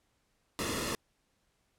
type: noise with comb filter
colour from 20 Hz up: pink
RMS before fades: -34 dBFS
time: 0.59-0.95 s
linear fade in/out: 0 ms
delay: 1.3 ms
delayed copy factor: -0.7
effects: pink hiss -75 dBFS RMS until 1.78 s + low-pass 11000 Hz 12 dB/octave